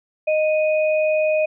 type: tone pair together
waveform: sine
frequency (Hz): 619.2 / 2489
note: D#5 / D#7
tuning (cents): -9 / 0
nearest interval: 2 octaves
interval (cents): 2409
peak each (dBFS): -16 / -26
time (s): 0.27-1.46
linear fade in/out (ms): 10
effects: none